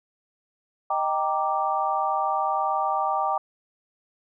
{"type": "chord", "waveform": "sine", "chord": "Eb major seventh", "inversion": "none", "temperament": "equal", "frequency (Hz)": [622.3, 784, 932.3, 1174.7], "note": ["Eb5", "G5", "Bb5", "D6"], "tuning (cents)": [0, 0, 0, 0], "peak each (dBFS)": [-31, -25, -29, -27], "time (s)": [0.9, 3.38], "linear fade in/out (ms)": 5, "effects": []}